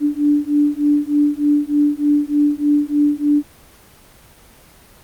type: beating tone pair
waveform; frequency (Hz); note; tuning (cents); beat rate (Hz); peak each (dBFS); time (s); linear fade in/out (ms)
sine; 291.4 / 294.7; D4 / D4; -13 / +6; 3.3; -16; 0-3.43; 50
effects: pink hiss -46 dBFS RMS until 5.03 s + Opus 24 kbps